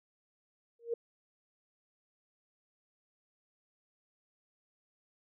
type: tone with exponential growth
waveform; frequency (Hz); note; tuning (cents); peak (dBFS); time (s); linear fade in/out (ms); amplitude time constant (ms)
sine; 467; A#4; +3; -27; 0.79-0.94; 5; 32
effects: none